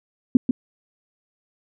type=tone with echo; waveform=sine; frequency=251 Hz; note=B3; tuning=28 cents sharp; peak=-8 dBFS; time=0.35-0.37 s; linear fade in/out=2 ms; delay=140 ms; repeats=1; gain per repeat=-7 dB; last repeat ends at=0.51 s; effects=none